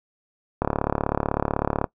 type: click train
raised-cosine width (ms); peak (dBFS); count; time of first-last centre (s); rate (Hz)
1; -7; 45; 0.62-1.842; 36
effects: noise-tail reverb RT60 0.1 s tail -20 dB re dry